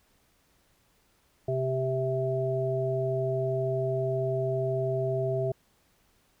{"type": "harmonic tone", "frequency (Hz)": 130.9, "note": "C3", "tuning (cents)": 1, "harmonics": [1, 3, 5], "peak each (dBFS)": [-30, -30, -30], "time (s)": [1.48, 5.52], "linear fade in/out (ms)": 5, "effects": ["pink hiss -67 dBFS RMS until 6.4 s"]}